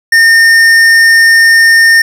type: tone with tanh clipping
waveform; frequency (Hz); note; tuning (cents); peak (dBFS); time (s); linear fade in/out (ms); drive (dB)
triangle; 1822; A#6; -40; -4; 0.12-2.02; 5; 16
effects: none